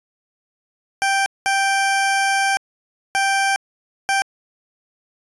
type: tone bursts at uneven times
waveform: 20% pulse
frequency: 784 Hz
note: G5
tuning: in tune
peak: -11 dBFS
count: 4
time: 1.02-1.26 / 1.46-2.57 / 3.15-3.56 / 4.09-4.22 s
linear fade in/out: 0 ms
effects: resampled to 24000 Hz